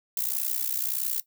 violet noise with amplitude modulation, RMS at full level -25 dBFS, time 0.17-1.2 s, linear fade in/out 2 ms, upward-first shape sine, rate 61.6 Hz, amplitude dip 85%, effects noise-tail reverb RT60 0.1 s tail -17 dB re dry

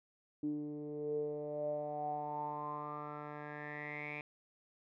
10% pulse tone with low-pass filter sweep, 148.5 Hz, D3, 20 cents sharp, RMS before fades -41 dBFS, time 0.43-4.21 s, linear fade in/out 2 ms, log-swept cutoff 300 to 2400 Hz, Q 9.6, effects none

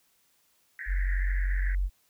pink band-pass noise, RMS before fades -40 dBFS, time 0.79-1.75 s, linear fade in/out 2 ms, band 1600 to 2000 Hz, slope 96 dB/octave
sine tone, 46.25 Hz, F#1, in tune, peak -24 dBFS, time 0.86-1.9 s, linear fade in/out 50 ms
effects white hiss -68 dBFS RMS until 2.09 s

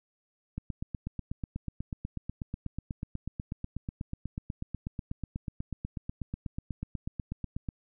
click train, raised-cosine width 5 ms, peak -22 dBFS, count 59, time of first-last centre 0.58-7.688 s, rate 8.16 Hz, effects none

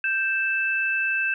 sine tone pair together, 1568 / 2637 Hz, G6 / E7, 0 / 0 cents, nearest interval major sixth, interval 900 cents, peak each -24 / -24 dBFS, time 0.04-1.34 s, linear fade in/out 2 ms, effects none

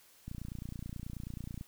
click train, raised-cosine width 5 ms, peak -29 dBFS, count 40, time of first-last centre 0.28-1.611 s, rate 29.3 Hz, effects white hiss -62 dBFS RMS until 1.67 s

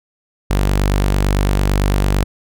sawtooth tone, 48.92 Hz, G1, 3 cents flat, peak -9 dBFS, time 0.5-2.24 s, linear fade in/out 10 ms, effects none

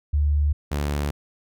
sine / sawtooth tone pair in turn, 73.42 / 72.62 Hz, D2 / D2, 0 / -19 cents, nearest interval unison, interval 19 cents, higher first, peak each -17 / -19 dBFS, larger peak first, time 0.13-0.53 / 0.71-1.11 s, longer neither, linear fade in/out 10 ms, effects none

